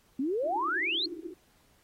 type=exponential sweep; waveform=sine; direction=up; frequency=249.6 to 4400 Hz; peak=-27 dBFS; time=0.19-1.06 s; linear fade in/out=5 ms
type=band-pass noise; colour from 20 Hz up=pink; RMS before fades=-41 dBFS; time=0.43-1.34 s; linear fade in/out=10 ms; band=310 to 380 Hz; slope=96 dB/octave
effects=pink hiss -66 dBFS RMS until 1.83 s + AAC 48 kbps

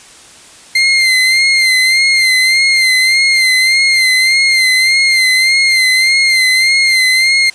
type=tone with vibrato; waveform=30% pulse; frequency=2093 Hz; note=C7; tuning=in tune; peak=-5 dBFS; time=0.75-7.5 s; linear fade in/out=5 ms; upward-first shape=sine; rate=1.7 Hz; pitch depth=48 cents each way; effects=white hiss -38 dBFS RMS until 7.54 s + resampled to 22050 Hz

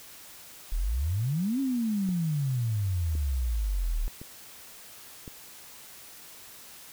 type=exponential two-way sweep; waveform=sine; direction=up then down; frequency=35.62 to 277.2 to 35.62 Hz; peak=-25 dBFS; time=0.72-4.08 s; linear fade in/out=0 ms; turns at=1.6 s
type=click train; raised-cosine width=3 ms; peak=-28 dBFS; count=4; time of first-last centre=2.09-5.278 s; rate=0.941 Hz
effects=white hiss -48 dBFS RMS until 6.92 s

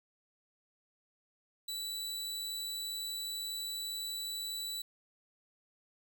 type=tone; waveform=sawtooth; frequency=3951 Hz; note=B7; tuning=in tune; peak=-34 dBFS; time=1.68-4.82 s; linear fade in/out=5 ms; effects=none

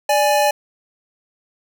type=tone pair together; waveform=square; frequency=588 / 832.2 Hz; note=D5 / G#5; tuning=+2 / +3 cents; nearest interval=tritone; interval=601 cents; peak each=-17 dBFS; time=0.09-0.51 s; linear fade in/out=5 ms; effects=none

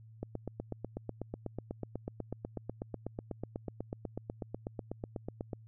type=click train; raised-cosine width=2 ms; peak=-24 dBFS; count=44; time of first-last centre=0.23-5.532 s; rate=8.11 Hz; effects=added 111 Hz sine -52 dBFS peak until 5.67 s

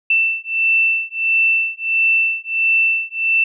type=beating tone pair; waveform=sine; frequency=2670 / 2671.5 Hz; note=E7 / E7; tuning=+22 / +22 cents; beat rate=1.5 Hz; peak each=-17 dBFS; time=0.1-3.44 s; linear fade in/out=5 ms; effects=none

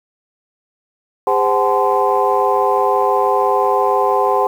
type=tone cluster; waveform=sine; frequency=405.4 / 516 / 752 / 858 / 1033 Hz; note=G#4 / C5 / F#5 / A5 / C6; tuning=-42 / -24 / +28 / -44 / -22 cents; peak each=-18 dBFS; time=1.27-4.47 s; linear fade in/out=2 ms; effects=tanh soft clip ceiling -2 dBFS + 7-bit

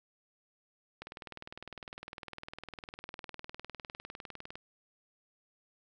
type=click train; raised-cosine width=0.3 ms; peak=-27 dBFS; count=71; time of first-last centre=1.02-4.555 s; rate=19.8 Hz; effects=none

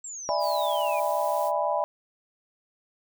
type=exponential sweep; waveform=sine; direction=down; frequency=7660 to 2337 Hz; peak=-35 dBFS; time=0.04-1 s; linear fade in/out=5 ms
type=chord; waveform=sine; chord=E dominant seventh; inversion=third; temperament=just; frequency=593.3 / 659.3 / 824.1 / 988.9 Hz; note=D5 / E5 / G#5 / B5; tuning=+18 / 0 / -14 / +2 cents; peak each=-28 / -29 / -29 / -29 dBFS; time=0.29-1.84 s; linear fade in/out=0 ms
type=noise; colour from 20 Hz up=blue; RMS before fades=-42 dBFS; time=0.39-1.52 s; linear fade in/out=50 ms
effects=none

